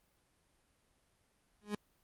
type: tone with exponential growth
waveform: 30% pulse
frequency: 207.7 Hz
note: G#3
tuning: in tune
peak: -29 dBFS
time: 1.61-1.75 s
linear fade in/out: 5 ms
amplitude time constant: 30 ms
effects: pink hiss -74 dBFS RMS until 2.03 s + Opus 32 kbps